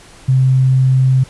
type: tone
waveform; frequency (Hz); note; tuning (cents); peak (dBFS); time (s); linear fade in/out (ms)
sine; 130.81; C3; 0; -8; 0.28-1.24; 10
effects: pink hiss -41 dBFS RMS until 1.29 s + resampled to 24000 Hz